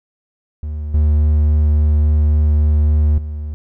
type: tone with level steps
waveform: triangle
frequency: 75.3 Hz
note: D2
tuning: 44 cents sharp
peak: -19 / -8 / -20 dBFS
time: 0.63-3.54 s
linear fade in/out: 0 ms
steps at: 0.94 / 3.18 s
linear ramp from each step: 2 ms
effects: none